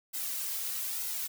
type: noise with flanger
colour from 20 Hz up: blue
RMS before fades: -35 dBFS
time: 0.13-1.28 s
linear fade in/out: 20 ms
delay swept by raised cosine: 1.7 to 3.4 ms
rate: 1.1 Hz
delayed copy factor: -0.95
effects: none